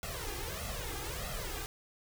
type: noise with flanger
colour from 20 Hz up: pink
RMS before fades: -39 dBFS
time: 0.03-1.66 s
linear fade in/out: 0 ms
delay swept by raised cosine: 1.5 to 2.49 ms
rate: 1.6 Hz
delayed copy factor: +0.9
effects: none